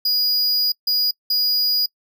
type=tone bursts at uneven times; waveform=square; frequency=4900 Hz; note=D#8; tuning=27 cents flat; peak=-17 dBFS; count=3; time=0.05-0.72 / 0.87-1.11 / 1.3-1.86 s; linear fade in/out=5 ms; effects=noise-tail reverb RT60 0.1 s tail -26 dB re dry